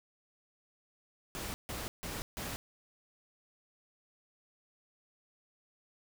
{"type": "noise bursts", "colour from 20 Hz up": "pink", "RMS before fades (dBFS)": -40, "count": 4, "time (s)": [1.35, 2.56], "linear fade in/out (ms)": 0, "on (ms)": 190, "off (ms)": 150, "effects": []}